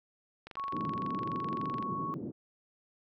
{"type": "click train", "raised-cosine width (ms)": 0.3, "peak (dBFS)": -29, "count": 33, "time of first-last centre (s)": [0.47, 1.826], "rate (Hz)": 23.6}
{"type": "tone", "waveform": "sine", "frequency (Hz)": 1108.7, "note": "C#6", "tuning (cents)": 0, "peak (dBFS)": -34, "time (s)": [0.57, 2.14], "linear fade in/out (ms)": 0}
{"type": "band-pass noise", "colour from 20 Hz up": "white", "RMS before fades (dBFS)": -39, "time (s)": [0.72, 2.32], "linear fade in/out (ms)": 10, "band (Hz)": [120, 340], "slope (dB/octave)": 24}
{"effects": []}